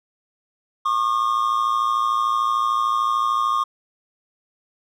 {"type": "tone pair together", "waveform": "triangle", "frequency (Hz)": [1092, 1205.4], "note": ["C#6", "D6"], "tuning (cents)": [-26, 45], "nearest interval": "major second", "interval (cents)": 171, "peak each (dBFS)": -19, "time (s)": [0.85, 3.64], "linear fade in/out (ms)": 10, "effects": []}